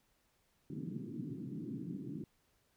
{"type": "band-pass noise", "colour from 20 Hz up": "pink", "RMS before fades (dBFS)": -43, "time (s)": [0.7, 2.24], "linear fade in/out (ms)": 2, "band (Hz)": [130, 340], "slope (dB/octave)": 48, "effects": ["pink hiss -75 dBFS RMS until 2.76 s"]}